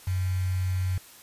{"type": "tone with quantisation", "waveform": "sine", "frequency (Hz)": 92, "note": "F#2", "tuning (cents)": -9, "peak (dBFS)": -24, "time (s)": [0.07, 0.98], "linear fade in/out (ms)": 5, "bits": 7, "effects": ["white hiss -50 dBFS RMS until 1.22 s", "resampled to 32000 Hz"]}